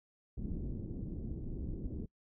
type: low-pass noise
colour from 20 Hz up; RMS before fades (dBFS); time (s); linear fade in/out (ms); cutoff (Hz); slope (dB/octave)
pink; -40; 0.37-2.06; 10; 340; 24
effects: noise-tail reverb RT60 0.1 s tail -24 dB re dry